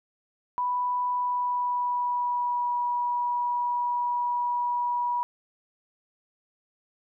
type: tone with pitch glide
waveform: sine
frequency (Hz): 987.8 to 969.7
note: B5 to B5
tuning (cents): 0 to -32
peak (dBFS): -24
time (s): 0.58-5.23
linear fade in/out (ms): 0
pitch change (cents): -32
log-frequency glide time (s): 1.08-2.75
effects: none